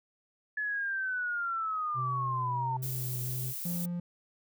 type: linear sweep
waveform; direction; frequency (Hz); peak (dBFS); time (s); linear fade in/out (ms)
sine; down; 1717 to 892; -30; 0.57-2.77; 5
type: tone with vibrato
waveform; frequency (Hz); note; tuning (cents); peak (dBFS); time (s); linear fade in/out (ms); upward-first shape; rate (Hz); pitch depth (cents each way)
triangle; 126.7; B2; +45; -32; 1.94-3.54; 50; triangle; 1.4; 37
type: noise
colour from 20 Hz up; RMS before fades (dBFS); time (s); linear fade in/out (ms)
violet; -38; 2.82-3.86; 10
type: tone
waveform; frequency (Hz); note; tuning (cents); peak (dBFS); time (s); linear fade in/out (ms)
triangle; 174.61; F3; 0; -30; 3.65-4; 5
effects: none